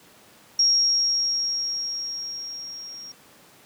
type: tone with level ramp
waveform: sine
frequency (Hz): 5588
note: F8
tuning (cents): 0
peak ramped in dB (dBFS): -15 to -37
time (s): 0.59-3.12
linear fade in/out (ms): 5
effects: pink hiss -52 dBFS RMS until 3.65 s + high-pass 150 Hz 12 dB/octave